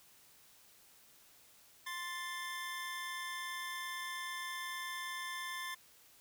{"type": "tone pair together", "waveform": "25% pulse", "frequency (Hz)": [1048.5, 1760], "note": ["C6", "A6"], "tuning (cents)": [3, 0], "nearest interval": "major sixth", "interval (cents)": 897, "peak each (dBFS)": [-39, -39], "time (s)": [1.86, 5.75], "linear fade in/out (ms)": 10, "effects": ["white hiss -63 dBFS RMS until 6.2 s"]}